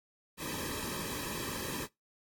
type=noise with comb filter; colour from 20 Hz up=pink; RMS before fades=-38 dBFS; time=0.37-1.88 s; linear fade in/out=50 ms; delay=1.4 ms; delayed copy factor=-0.9; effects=noise-tail reverb RT60 0.2 s tail -24 dB re dry + AAC 64 kbps